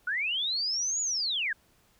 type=linear two-way sweep; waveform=sine; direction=up then down; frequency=1406 to 6940 to 1550 Hz; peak=-27 dBFS; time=0.07-1.53 s; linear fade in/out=5 ms; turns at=1.01 s; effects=pink hiss -65 dBFS RMS until 1.99 s